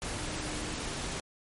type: tone in noise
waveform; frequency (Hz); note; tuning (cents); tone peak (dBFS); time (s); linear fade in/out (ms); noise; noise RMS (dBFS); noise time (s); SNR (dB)
sine; 304.9; D#4; -35; -43; 0.15-0.74; 0; pink; -36; 0.02-1.2; -10
effects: MP3 48 kbps